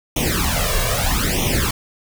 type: noise with flanger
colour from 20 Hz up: pink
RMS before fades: -19 dBFS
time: 0.16-1.71 s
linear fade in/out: 5 ms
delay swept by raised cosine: 0.32 to 1.82 ms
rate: 0.79 Hz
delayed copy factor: +0.95
effects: none